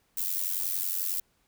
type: noise with amplitude modulation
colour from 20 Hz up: violet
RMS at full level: -27 dBFS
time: 0.17-1.2 s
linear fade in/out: 5 ms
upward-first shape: sine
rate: 91 Hz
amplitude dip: 80%
effects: pink hiss -70 dBFS RMS until 1.47 s